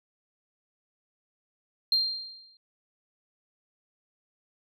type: tone with exponential decay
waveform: sine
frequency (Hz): 4186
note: C8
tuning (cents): 0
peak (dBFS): -18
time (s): 1.92-2.57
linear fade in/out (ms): 2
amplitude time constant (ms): 140
effects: tanh soft clip ceiling -16 dBFS

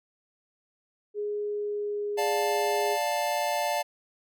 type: tone with pitch glide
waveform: sine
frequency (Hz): 415.3 to 412.7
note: G#4 to G#4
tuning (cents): 0 to -11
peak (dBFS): -28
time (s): 1.14-2.98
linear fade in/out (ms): 50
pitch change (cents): -11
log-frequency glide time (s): 1.41-2.06
type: chord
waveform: square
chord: D minor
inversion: none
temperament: just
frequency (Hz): 587.3 / 704.8 / 881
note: D5 / F5 / A5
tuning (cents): 0 / +16 / +2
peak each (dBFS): -31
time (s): 2.17-3.83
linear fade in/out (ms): 20
effects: none

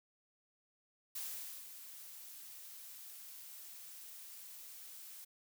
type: noise with ADSR envelope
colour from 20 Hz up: blue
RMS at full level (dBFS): -42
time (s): 1.15-5.25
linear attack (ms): 8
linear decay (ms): 480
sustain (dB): -10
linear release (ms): 11
effects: none

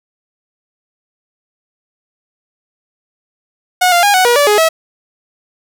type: tone with pitch steps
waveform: sawtooth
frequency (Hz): 729 / 696 / 815 / 742 / 480.1 / 578 / 417.8 / 647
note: F#5 / F5 / G#5 / F#5 / B4 / D5 / G#4 / E5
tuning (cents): -26 / -6 / -33 / +5 / -49 / -28 / +10 / -32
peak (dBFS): -4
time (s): 3.81-4.69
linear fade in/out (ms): 10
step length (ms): 110
effects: none

